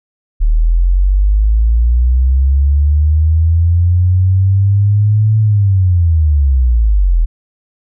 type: linear two-way sweep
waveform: sine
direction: up then down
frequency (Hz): 37.5 to 109.5 to 38.72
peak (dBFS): -7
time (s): 0.4-7.26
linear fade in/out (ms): 20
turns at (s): 5.39
effects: none